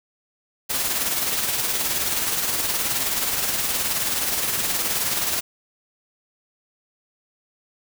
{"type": "noise with tremolo", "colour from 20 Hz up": "white", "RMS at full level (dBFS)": -22, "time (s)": [0.69, 5.41], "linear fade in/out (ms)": 20, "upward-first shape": "sine", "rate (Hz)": 19, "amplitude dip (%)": 40, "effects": []}